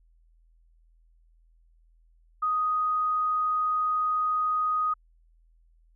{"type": "tone", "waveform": "sine", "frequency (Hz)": 1247, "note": "D#6", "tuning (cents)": 3, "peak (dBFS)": -23, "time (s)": [2.42, 4.94], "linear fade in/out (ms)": 10, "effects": ["added 41 Hz sine -58 dBFS peak until 5.95 s"]}